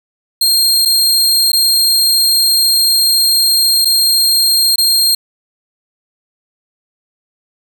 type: tone with dropouts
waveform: sawtooth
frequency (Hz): 4209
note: C8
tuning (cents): +9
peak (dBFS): -6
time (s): 0.41-5.15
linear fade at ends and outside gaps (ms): 5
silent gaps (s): 0.852-0.856 / 1.519-1.53 / 3.848-3.854 / 4.759-4.781
effects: none